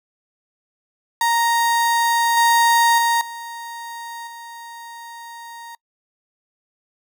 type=tone with level steps; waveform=35% pulse; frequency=932.3 Hz; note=A#5; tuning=in tune; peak=-14 / -11 / -14 / -29 / -33 dBFS; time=1.21-5.75 s; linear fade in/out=2 ms; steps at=2.37 / 2.98 / 3.21 / 4.27 s; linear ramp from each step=2 ms; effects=noise-tail reverb RT60 0.1 s tail -25 dB re dry